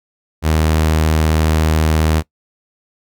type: tone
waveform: sawtooth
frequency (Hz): 78.6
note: D#2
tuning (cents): +18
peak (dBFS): -8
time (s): 0.42-2.23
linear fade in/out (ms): 50
effects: noise-tail reverb RT60 0.1 s tail -21 dB re dry